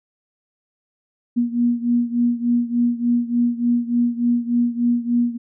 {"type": "beating tone pair", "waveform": "sine", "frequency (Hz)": [238.2, 241.6], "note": ["A#3", "B3"], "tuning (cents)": [38, -38], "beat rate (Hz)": 3.4, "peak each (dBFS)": [-18, -21], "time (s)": [1.36, 5.38], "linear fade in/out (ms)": 20, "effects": []}